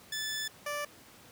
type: tone pair in turn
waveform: 15% pulse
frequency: 1743 / 585.7 Hz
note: A6 / D5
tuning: -17 / -5 cents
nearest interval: octave + perfect fifth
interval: 1888 cents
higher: first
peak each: -27 dBFS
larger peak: neither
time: 0.12-0.48 / 0.66-0.85 s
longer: first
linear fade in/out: 5 ms
effects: pink hiss -55 dBFS RMS until 1.31 s + high-pass 100 Hz 12 dB/octave